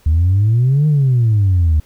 sine exponential two-way sweep, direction up then down, 74.8 to 154.5 to 74.8 Hz, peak -8 dBFS, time 0.06-1.8 s, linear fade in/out 5 ms, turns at 0.87 s, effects tanh soft clip ceiling -7 dBFS + pink hiss -52 dBFS RMS until 1.85 s

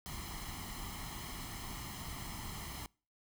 pink noise with comb filter, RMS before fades -44 dBFS, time 0.06-2.86 s, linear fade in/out 0 ms, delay 0.97 ms, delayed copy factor +0.7, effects noise-tail reverb RT60 0.4 s tail -26 dB re dry

